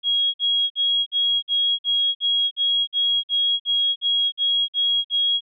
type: tone bursts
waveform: sine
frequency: 3299 Hz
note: G#7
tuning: 12 cents flat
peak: -17 dBFS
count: 15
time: 0.03-5.408 s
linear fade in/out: 50 ms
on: 310 ms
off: 52 ms
effects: none